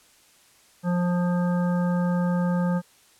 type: harmonic tone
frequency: 176.7 Hz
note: F3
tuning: 21 cents sharp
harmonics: 1 / 3 / 5 / 7 / 9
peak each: -21 / -31 / -35 / -38 / -40 dBFS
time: 0.83-2.82 s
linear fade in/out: 50 ms
effects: white hiss -57 dBFS RMS until 3.19 s + low-pass 11000 Hz 12 dB/octave